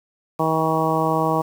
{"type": "harmonic tone", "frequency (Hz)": 159.6, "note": "D#3", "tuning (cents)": 44, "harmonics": [1, 2, 3, 4, 5, 6, 7], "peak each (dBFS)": [-25, -25, -25, -25, -25, -25, -25], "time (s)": [0.39, 1.42], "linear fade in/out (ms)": 10, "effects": ["7-bit"]}